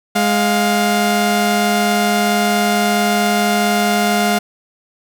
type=tone pair together; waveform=sawtooth; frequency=207.7 / 704.7 Hz; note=G#3 / F5; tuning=0 / +15 cents; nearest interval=octave + major sixth; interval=2115 cents; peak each=-12 dBFS; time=0.15-4.39 s; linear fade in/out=10 ms; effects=none